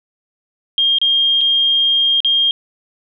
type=tone with dropouts; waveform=sine; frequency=3219 Hz; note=G7; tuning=45 cents sharp; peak=-11 dBFS; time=0.78-2.51 s; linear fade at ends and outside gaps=1 ms; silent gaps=0.985-1.015 / 1.409-1.413 / 2.204-2.247 s; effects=none